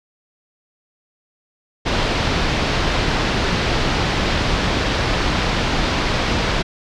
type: low-pass noise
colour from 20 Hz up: pink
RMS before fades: -19 dBFS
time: 1.85-6.63 s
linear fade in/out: 20 ms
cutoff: 4900 Hz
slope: 24 dB/octave
effects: none